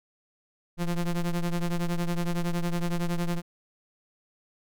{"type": "ring-modulated tone", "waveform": "square", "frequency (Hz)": 87.31, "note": "F2", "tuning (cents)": 0, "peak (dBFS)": -23, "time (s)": [0.77, 3.42], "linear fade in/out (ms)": 50, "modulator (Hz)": 81.9, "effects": []}